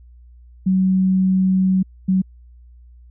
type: tone bursts at uneven times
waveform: sine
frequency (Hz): 188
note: F#3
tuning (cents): +28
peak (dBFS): -13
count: 2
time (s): 0.66-1.83 / 2.08-2.22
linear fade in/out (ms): 10
effects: added 60 Hz sine -42 dBFS peak until 3.1 s